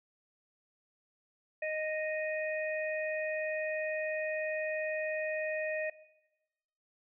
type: harmonic tone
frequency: 621 Hz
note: D#5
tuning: 3 cents flat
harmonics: 1 / 3 / 4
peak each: -34 / -39 / -40 dBFS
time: 1.62-5.9 s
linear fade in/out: 5 ms
effects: noise-tail reverb RT60 1.0 s tail -18 dB re dry